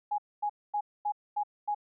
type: tone bursts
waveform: sine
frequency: 830.6 Hz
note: G#5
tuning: in tune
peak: -27 dBFS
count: 6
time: 0.11-1.748 s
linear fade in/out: 10 ms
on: 73 ms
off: 240 ms
effects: none